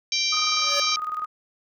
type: harmonic tone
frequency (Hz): 784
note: G5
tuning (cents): 0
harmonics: 3 / 4 / 5 / 6 / 7 / 8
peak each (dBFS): -28 / -32 / -27 / -29 / -27 / -31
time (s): 0.12-0.96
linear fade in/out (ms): 2
type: tone with tremolo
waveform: sine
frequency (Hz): 1244.5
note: D#6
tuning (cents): 0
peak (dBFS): -24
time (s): 0.32-1.26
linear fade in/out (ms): 10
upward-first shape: square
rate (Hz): 20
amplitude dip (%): 55
type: tone with exponential growth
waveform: square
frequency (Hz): 570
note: C#5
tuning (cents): +48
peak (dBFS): -25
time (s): 0.49-0.8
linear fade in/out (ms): 2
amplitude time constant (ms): 67
effects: none